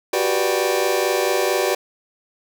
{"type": "chord", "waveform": "sawtooth", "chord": "G major seventh", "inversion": "third", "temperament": "just", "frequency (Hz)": [367.5, 392, 490, 588], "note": ["F#4", "G4", "B4", "D5"], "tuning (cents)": [-12, 0, -14, 2], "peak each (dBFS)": -19, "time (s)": [0.13, 1.75], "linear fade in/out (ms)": 5, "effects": []}